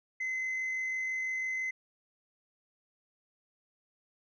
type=tone with amplitude modulation; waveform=sine; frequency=2049 Hz; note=C7; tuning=37 cents flat; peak=-28 dBFS; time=0.2-1.71 s; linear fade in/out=10 ms; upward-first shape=sine; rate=46 Hz; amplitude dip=25%; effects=tanh soft clip ceiling -30 dBFS